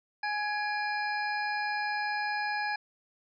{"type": "harmonic tone with a mistuned harmonic", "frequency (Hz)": 835, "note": "G#5", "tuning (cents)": 9, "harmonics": [1, 2, 3, 5, 6], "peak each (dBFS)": [-32, -33, -39, -46, -43], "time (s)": [0.23, 2.76], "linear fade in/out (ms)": 5, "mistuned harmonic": 3, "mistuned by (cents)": -74, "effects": []}